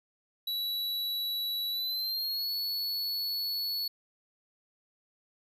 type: tone with pitch glide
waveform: square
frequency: 3927 to 4408 Hz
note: B7 to C#8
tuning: -11 to -11 cents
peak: -31 dBFS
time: 0.47-3.88 s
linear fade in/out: 5 ms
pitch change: +200 cents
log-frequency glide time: 1.71-2.51 s
effects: none